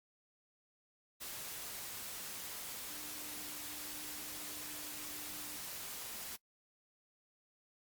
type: tone in noise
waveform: sine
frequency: 300 Hz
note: D4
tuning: 37 cents sharp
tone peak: -56 dBFS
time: 2.89-5.58 s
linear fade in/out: 20 ms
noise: white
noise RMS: -45 dBFS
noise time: 1.2-6.37 s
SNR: -14 dB
effects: noise-tail reverb RT60 0.1 s tail -23 dB re dry + Opus 48 kbps